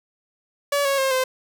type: tone with pitch steps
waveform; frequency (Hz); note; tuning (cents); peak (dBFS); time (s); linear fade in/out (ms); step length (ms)
sawtooth; 570 / 551.9 / 534.3 / 517.3; C#5 / C#5 / C5 / C5; +48 / -8 / +36 / -20; -15; 0.72-1.24; 5; 130
effects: none